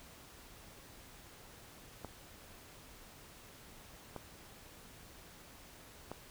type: clicks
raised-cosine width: 1 ms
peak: -28 dBFS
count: 3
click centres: 2.047 / 4.163 / 6.116 s
effects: pink hiss -56 dBFS RMS until 6.3 s